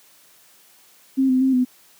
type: tone with pitch steps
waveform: sine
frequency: 266.3 / 257.4 / 264.4 / 251.8 Hz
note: C4 / C4 / C4 / B3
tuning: +31 / -28 / +18 / +34 cents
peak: -14 dBFS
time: 1.17-1.65 s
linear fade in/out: 20 ms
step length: 120 ms
effects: white hiss -53 dBFS RMS until 1.99 s + high-pass 150 Hz 12 dB/octave